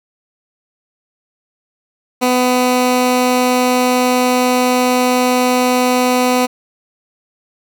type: tone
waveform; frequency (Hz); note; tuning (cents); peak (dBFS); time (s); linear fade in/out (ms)
15% pulse; 250.6; B3; +25; -5; 2.21-6.47; 20
effects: none